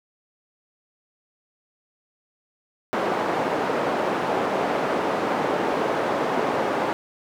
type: band-pass noise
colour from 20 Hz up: white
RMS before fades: -24 dBFS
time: 2.93-6.93 s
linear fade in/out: 0 ms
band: 260 to 790 Hz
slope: 12 dB/octave
effects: none